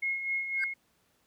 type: tone with tremolo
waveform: sine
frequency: 2161 Hz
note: C#7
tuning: 45 cents flat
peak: -27 dBFS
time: 0.02-0.74 s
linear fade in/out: 10 ms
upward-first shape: sine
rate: 3.9 Hz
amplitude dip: 55%
type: tone with exponential growth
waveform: triangle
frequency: 1574 Hz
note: G6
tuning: 7 cents sharp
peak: -25 dBFS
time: 0.55-0.64 s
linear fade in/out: 1 ms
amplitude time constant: 18 ms
effects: pink hiss -70 dBFS RMS until 1.26 s + high-pass 80 Hz 12 dB/octave